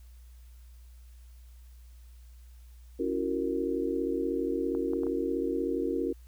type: chord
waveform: sine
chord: F# dominant seventh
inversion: second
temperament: just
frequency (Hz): 277.5 / 333 / 370 / 462.5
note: C#4 / E4 / F#4 / A#4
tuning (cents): +2 / +18 / 0 / -14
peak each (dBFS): -33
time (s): 2.99-6.13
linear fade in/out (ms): 10
type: clicks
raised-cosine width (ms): 1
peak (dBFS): -29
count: 4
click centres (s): 4.75 / 4.934 / 5.034 / 5.068
effects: added 60 Hz sine -48 dBFS peak until 6.27 s + white hiss -66 dBFS RMS until 6.27 s